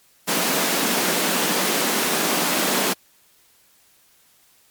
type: high-pass noise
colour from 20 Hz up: pink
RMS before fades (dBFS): -21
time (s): 0.27-2.94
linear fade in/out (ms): 20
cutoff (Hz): 180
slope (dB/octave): 48
effects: white hiss -57 dBFS RMS until 4.7 s + MP3 96 kbps